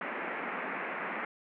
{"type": "band-pass noise", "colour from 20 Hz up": "white", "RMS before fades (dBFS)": -37, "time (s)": [0.01, 1.25], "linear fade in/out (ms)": 2, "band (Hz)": [180, 2300], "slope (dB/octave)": 48, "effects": []}